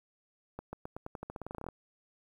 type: accelerating click train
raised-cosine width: 1 ms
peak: -26 dBFS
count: 18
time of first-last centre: 0.59-1.687 s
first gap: 140 ms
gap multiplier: 0.89
effects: 10-bit